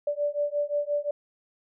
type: beating tone pair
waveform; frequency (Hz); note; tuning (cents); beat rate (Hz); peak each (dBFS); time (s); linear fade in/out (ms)
sine; 581 / 586.7; D5 / D5; -19 / -2; 5.7; -28; 0.07-1.11; 5
effects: none